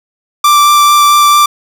45% pulse tone with vibrato, 1174.7 Hz, D6, in tune, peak -4 dBFS, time 0.44-1.46 s, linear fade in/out 5 ms, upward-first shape sine, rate 4.5 Hz, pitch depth 8 cents each way, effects none

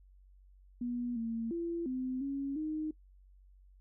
sine tone with pitch steps, 242.7 / 228.2 / 338.8 / 257 / 276.6 / 309.5 Hz, B3 / A#3 / E4 / C4 / C#4 / D#4, -30 / -37 / +48 / -31 / -4 / -9 cents, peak -33 dBFS, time 0.81-2.91 s, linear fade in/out 5 ms, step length 350 ms, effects noise-tail reverb RT60 0.1 s tail -21 dB re dry + added 47 Hz sine -57 dBFS peak until 3.8 s

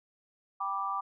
sine chord, G major, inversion none, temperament just, 784 / 980 / 1176 Hz, G5 / B5 / D6, 0 / -14 / +2 cents, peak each -37 / -37 / -32 dBFS, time 0.6-1.01 s, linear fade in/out 10 ms, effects none

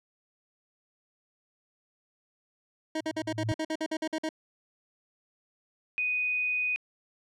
25% pulse tone bursts, 315.7 Hz, D#4, 25 cents sharp, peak -25 dBFS, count 13, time 2.95-4.291 s, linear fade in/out 5 ms, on 57 ms, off 50 ms
sine tone with exponential growth, 110 Hz, A2, in tune, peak -25 dBFS, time 3.01-3.52 s, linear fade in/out 0 ms, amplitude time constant 110 ms
sine tone, 2489 Hz, D#7, in tune, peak -26 dBFS, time 5.98-6.76 s, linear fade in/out 0 ms
effects low-pass 7000 Hz 12 dB/octave

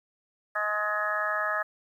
harmonic tone with a mistuned harmonic, 210.5 Hz, G#3, 24 cents sharp, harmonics 3 / 4 / 5 / 6 / 7 / 8 / 9, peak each -33 / -39 / -39 / -30 / -41 / -30 / -39 dBFS, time 0.55-1.63 s, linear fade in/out 10 ms, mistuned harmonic 9, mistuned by -30 cents, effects 10-bit

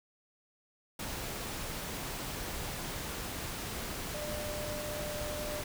sine tone in noise, 598 Hz, D5, 31 cents sharp, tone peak -39 dBFS, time 4.14-5.62 s, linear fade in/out 5 ms, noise pink, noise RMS -39 dBFS, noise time 0.99-5.64 s, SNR -3 dB, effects none

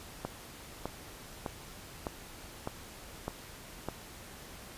click train, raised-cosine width 1 ms, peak -20 dBFS, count 7, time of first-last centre 0.25-3.886 s, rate 1.65 Hz, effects pink hiss -49 dBFS RMS until 4.77 s + resampled to 32000 Hz

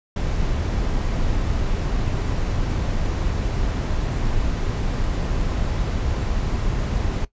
brown noise, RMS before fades -22 dBFS, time 0.16-7.25 s, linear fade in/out 5 ms, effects noise-tail reverb RT60 0.1 s tail -17 dB re dry + resampled to 16000 Hz

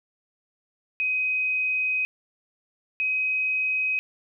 sine tone pair in turn, 2518 / 2527 Hz, D#7 / D#7, +20 / +26 cents, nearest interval unison, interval 6 cents, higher second, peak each -22 dBFS, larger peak neither, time 1-2.05 / 3-3.99 s, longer first, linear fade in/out 0 ms, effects none

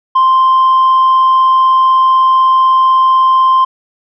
triangle tone with tanh clipping, 1046 Hz, C6, 1 cent flat, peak -6 dBFS, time 0.15-3.65 s, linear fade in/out 10 ms, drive 6 dB, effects none

